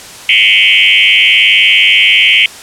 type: tone with frequency modulation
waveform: sine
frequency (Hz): 2637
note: E7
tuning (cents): 0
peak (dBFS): -4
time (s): 0.29-2.46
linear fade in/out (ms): 2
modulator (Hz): 101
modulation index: 5.4
effects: white hiss -30 dBFS RMS until 2.62 s + low-pass 9000 Hz 12 dB/octave